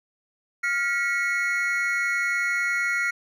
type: tone cluster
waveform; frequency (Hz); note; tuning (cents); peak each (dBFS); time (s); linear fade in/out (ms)
triangle; 1403 / 1929 / 2198; F6 / B6 / C#7; +8 / -41 / -15; -25; 0.63-3.11; 10
effects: none